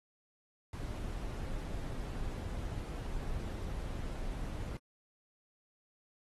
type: noise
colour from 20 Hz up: brown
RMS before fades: -39 dBFS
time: 0.73-4.77 s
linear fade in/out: 2 ms
effects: AAC 32 kbps